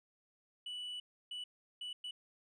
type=tone bursts at uneven times; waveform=sine; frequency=2960 Hz; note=F#7; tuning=in tune; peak=-38 dBFS; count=4; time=0.66-1 / 1.31-1.44 / 1.81-1.93 / 2.04-2.11 s; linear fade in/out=5 ms; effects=tanh soft clip ceiling -40 dBFS